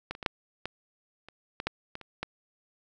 clicks, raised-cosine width 0.3 ms, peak -18 / -27 / -22 / -9 / -17 / -30 / -18 / -12 / -22 / -29 / -16 dBFS, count 11, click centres 0.11 / 0.151 / 0.228 / 0.262 / 0.656 / 1.286 / 1.601 / 1.67 / 1.954 / 2.013 / 2.23 s, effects none

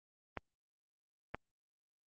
clicks, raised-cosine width 0.5 ms, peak -23 dBFS, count 2, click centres 0.373 / 1.346 s, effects Opus 32 kbps

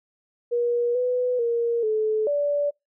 sine tone with pitch steps, 478.4 / 497.6 / 468.8 / 433.1 / 579 Hz, A#4 / B4 / A#4 / A4 / D5, +45 / +13 / +10 / -27 / -25 cents, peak -20 dBFS, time 0.51-2.71 s, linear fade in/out 20 ms, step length 440 ms, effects noise-tail reverb RT60 0.2 s tail -26 dB re dry

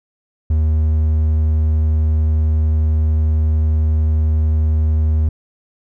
triangle tone, 77.78 Hz, D#2, in tune, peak -10 dBFS, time 0.5-5.29 s, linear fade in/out 5 ms, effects none

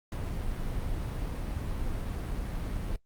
brown noise, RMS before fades -33 dBFS, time 0.12-2.96 s, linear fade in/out 2 ms, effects noise-tail reverb RT60 0.1 s tail -19 dB re dry + Opus 48 kbps

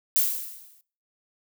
violet noise with exponential decay, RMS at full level -19 dBFS, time 0.16-0.81 s, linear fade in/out 0 ms, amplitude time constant 140 ms, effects noise-tail reverb RT60 0.4 s tail -20 dB re dry

